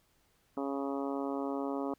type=harmonic tone; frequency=138.59 Hz; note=C#3; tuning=in tune; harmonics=2 / 3 / 4 / 5 / 6 / 7 / 8 / 9; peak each=-35 / -39 / -41 / -43 / -45 / -46 / -47 / -48 dBFS; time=0.57-1.94 s; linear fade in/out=2 ms; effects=pink hiss -71 dBFS RMS until 1.98 s